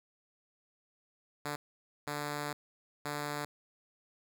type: tone bursts at uneven times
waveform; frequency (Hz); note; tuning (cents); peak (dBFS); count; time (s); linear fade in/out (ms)
5% pulse; 146.83; D3; 0; -24; 3; 1.45-1.56 / 2.07-2.53 / 3.05-3.45; 5
effects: none

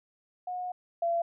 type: tone pair in turn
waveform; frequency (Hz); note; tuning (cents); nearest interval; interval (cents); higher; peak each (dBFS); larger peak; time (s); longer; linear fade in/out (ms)
sine; 725 / 680.2; F#5 / F5; -35 / -46; minor second; 111; first; -32 / -25; second; 0.47-0.72 / 1.02-1.22; first; 5
effects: none

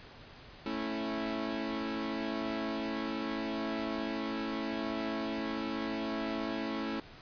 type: chord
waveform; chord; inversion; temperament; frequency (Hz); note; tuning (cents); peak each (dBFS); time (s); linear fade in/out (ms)
sawtooth; A major; none; equal with one note detuned; 220 / 274.2 / 329.6; A3 / C#4 / E4; 0 / -19 / 0; -34; 0.66-7; 2
effects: pink hiss -52 dBFS RMS until 7.21 s + resampled to 11025 Hz

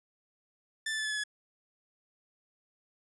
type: tone with pitch steps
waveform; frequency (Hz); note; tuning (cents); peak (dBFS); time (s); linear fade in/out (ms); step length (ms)
sawtooth; 1769 / 1753.7 / 1738.6 / 1723.6 / 1708.7 / 1694; A6 / A6 / A6 / A6 / G#6 / G#6; +9 / -6 / -21 / -36 / +49 / +34; -28; 0.86-1.238; 5; 63
effects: resampled to 24000 Hz

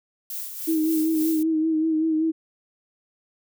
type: noise with tremolo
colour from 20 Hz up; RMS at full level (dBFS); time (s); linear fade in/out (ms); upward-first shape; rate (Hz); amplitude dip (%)
violet; -31; 0.3-1.43; 2; sine; 3.4; 50
type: tone with vibrato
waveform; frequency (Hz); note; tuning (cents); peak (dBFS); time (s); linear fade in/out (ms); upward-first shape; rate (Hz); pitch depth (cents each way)
sine; 317.6; D#4; +36; -19; 0.67-2.32; 20; sine; 5.2; 37
effects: none

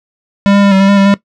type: tone with pitch steps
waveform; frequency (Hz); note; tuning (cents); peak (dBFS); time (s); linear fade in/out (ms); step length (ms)
square; 199.5 / 201 / 199.6 / 192.1 / 195.9 / 200.7 / 196.4 / 200; G3 / G3 / G3 / G3 / G3 / G3 / G3 / G3; +31 / +44 / +32 / -35 / -1 / +41 / +4 / +35; -6; 0.46-1.14; 0; 85
effects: noise-tail reverb RT60 0.1 s tail -17 dB re dry + low-pass 4000 Hz 12 dB/octave

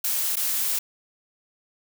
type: noise with dropouts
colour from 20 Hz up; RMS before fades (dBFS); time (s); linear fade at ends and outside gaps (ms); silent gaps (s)
blue; -25; 0.04-0.79; 5; 0.357-0.367
effects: none

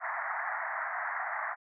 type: band-pass noise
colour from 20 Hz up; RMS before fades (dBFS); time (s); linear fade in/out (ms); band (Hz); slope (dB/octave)
white; -35; 0-1.56; 50; 650 to 2000; 96
effects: none

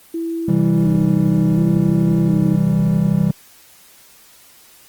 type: tone with vibrato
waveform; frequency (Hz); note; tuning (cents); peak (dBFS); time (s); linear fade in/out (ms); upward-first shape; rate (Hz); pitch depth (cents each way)
sine; 322.6; E4; -37; -20; 0.14-2.56; 5; square; 0.7; 47
type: chord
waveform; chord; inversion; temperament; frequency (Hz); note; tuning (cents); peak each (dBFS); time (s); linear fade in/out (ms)
triangle; C major; none; equal with one note detuned; 130.81 / 164.15 / 196; C3 / E3 / G3; 0 / -7 / 0; -19 / -14 / -15; 0.48-3.31; 5
effects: white hiss -47 dBFS RMS until 4.88 s + Opus 24 kbps

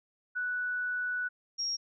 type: tone pair in turn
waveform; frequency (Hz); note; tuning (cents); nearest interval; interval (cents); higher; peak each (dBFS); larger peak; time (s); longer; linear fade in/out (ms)
sine; 1480 / 5588; F#6 / F8; 0 / 0; octave + major seventh; 2300; second; -30 / -30; neither; 0.35-1.29 / 1.58-1.77; first; 20
effects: none

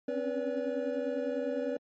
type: tone cluster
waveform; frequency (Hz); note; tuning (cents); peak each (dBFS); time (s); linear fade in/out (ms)
triangle; 261.2 / 271.1 / 281.2 / 489 / 572; C4 / C#4 / C#4 / B4 / D5; -3 / -38 / +25 / -17 / -46; -36 / -39 / -39 / -32 / -33; 0.08-1.77; 5
effects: MP3 32 kbps

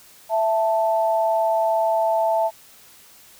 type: tone pair together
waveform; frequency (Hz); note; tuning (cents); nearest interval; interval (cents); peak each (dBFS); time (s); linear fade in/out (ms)
sine; 661.4 / 881; E5 / A5; +6 / +2; perfect fourth; 496; -19 / -21; 0.29-2.51; 50
effects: white hiss -49 dBFS RMS until 3.39 s

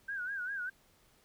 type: tone with vibrato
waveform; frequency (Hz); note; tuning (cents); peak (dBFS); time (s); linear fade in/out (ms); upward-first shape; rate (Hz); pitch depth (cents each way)
sine; 1540; G6; -31; -35; 0.08-0.7; 10; sine; 5; 120
effects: pink hiss -67 dBFS RMS until 1.24 s

